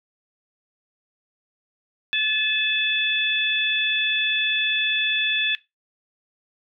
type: harmonic tone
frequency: 865 Hz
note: A5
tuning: 30 cents flat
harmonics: 2 / 3 / 4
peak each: -25 / -24 / -23 dBFS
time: 2.13-5.55 s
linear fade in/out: 0 ms
effects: noise-tail reverb RT60 0.2 s tail -18 dB re dry